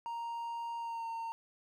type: tone with pitch glide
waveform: triangle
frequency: 932.3 to 914.7 Hz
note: A#5 to A#5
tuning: 0 to -33 cents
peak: -35 dBFS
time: 0.06-1.32 s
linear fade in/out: 0 ms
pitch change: -33 cents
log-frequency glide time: 0.78-1.07 s
effects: none